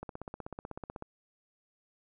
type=click train; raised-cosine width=1 ms; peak=-26 dBFS; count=17; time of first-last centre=0.03-1.024 s; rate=16.1 Hz; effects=none